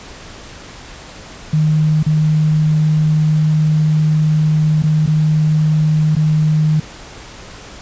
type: tone with dropouts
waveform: sine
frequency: 154.4 Hz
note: D#3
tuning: 13 cents flat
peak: -10 dBFS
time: 1.53-6.8 s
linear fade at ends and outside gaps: 5 ms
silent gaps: 2.029-2.063 / 4.823-4.836 / 5.063-5.074 / 6.153-6.165 s
effects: pink hiss -35 dBFS RMS until 7.81 s + resampled to 16000 Hz